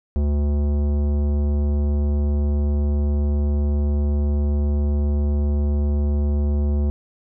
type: tone with tanh clipping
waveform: sine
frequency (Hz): 72.7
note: D2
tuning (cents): -17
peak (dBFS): -19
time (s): 0.16-6.9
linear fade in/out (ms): 0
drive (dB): 15
effects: none